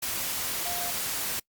sine tone in noise, 703 Hz, F5, 11 cents sharp, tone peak -36 dBFS, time 0.65-0.91 s, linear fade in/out 10 ms, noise white, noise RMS -31 dBFS, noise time 0.02-1.4 s, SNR -8 dB, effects noise-tail reverb RT60 0.1 s tail -24 dB re dry + Opus 48 kbps

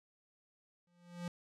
square tone with exponential growth, 174.61 Hz, F3, in tune, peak -37 dBFS, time 0.87-1.28 s, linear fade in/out 2 ms, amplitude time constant 88 ms, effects low-pass 9000 Hz 12 dB/octave

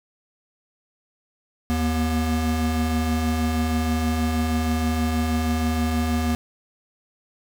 square tone pair together, 78.1 / 240.6 Hz, D#2 / B3, +7 / -45 cents, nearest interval octave + perfect fifth, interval 1948 cents, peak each -24 dBFS, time 1.7-6.35 s, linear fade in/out 0 ms, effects none

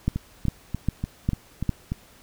two click trains, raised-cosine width 5 ms, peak -14 / -9 dBFS, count 7 / 5, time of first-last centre 0.16-1.92 / 0.08-1.693 s, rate 3.41 / 2.48 Hz, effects pink hiss -53 dBFS RMS until 2.22 s

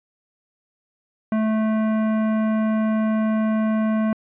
triangle tone with hard clipping, 218.3 Hz, A3, 13 cents flat, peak -20 dBFS, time 1.32-4.13 s, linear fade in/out 2 ms, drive 18 dB, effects resampled to 8000 Hz

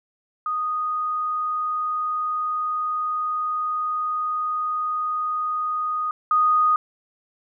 sine tone pair in turn, 1240 / 1240 Hz, D#6 / D#6, -6 / -6 cents, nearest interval unison, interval 0 cents, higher neither, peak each -22 / -15 dBFS, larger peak second, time 0.46-6.11 / 6.31-6.76 s, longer first, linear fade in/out 2 ms, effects none

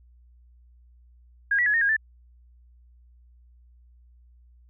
sine tone with pitch steps, 1631 / 1940 / 1691 / 1839 / 1631 / 1763 Hz, G#6 / B6 / G#6 / A#6 / G#6 / A6, -32 / -31 / +31 / -24 / -32 / +3 cents, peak -19 dBFS, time 1.51-1.966 s, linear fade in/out 5 ms, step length 76 ms, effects added 60 Hz sine -52 dBFS peak until 4.69 s

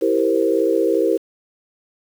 sine chord, C dominant seventh, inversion first, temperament equal, 329.6 / 392 / 466.2 / 523.3 Hz, E4 / G4 / Bb4 / C5, 0 / 0 / 0 / 0 cents, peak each -20 / -20 / -19 / -22 dBFS, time 0.01-1.18 s, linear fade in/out 20 ms, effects 7-bit

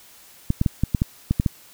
clicks, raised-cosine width 5 ms, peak -6 dBFS, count 9, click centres 0.504 / 0.614 / 0.662 / 0.836 / 0.948 / 1.019 / 1.31 / 1.399 / 1.462 s, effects white hiss -49 dBFS RMS until 1.73 s

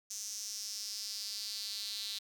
square tone with high-pass filter sweep, 104.5 Hz, G#2, 11 cents sharp, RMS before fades -41 dBFS, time 0.1-2.19 s, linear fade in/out 10 ms, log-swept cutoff 6100 to 4000 Hz, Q 5.1, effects none

